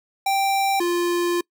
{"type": "tone pair in turn", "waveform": "square", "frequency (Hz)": [784, 348.6], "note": ["G5", "F4"], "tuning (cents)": [0, -3], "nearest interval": "octave + major second", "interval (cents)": 1403, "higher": "first", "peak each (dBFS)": [-19, -20], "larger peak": "first", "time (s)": [[0.26, 0.8], [0.8, 1.41]], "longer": "second", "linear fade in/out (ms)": 5, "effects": ["noise-tail reverb RT60 0.1 s tail -25 dB re dry"]}